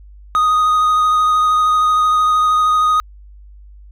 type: tone with vibrato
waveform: triangle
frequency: 1244.5 Hz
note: D#6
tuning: in tune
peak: -9 dBFS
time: 0.35-3 s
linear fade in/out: 0 ms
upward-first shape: sine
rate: 13 Hz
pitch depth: 14 cents each way
effects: added 50 Hz sine -37 dBFS peak until 3.91 s